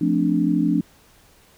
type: chord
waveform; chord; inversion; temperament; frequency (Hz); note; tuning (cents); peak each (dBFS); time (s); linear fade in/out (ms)
sine; D minor seventh; first; equal; 174.61 / 220 / 261.6 / 293.7; F3 / A3 / C4 / D4; 0 / 0 / 0 / 0; -22 / -24 / -24 / -20; 0.01-0.81; 5
effects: pink hiss -54 dBFS RMS until 1.57 s